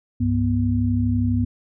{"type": "tone cluster", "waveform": "sine", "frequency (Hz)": [66.6, 98.9, 244.1], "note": ["C2", "G2", "B3"], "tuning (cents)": [31, 16, -20], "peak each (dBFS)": [-28, -20, -21], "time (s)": [0.2, 1.45], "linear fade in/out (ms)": 10, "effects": []}